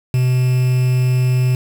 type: tone with quantisation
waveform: triangle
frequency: 126.6 Hz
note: B2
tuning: 43 cents sharp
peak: -10 dBFS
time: 0.14-1.55 s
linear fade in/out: 2 ms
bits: 5
effects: none